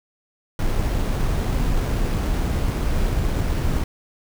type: noise with sample-and-hold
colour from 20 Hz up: brown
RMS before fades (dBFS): -21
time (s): 0.59-3.84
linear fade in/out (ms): 2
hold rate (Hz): 7350
effects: none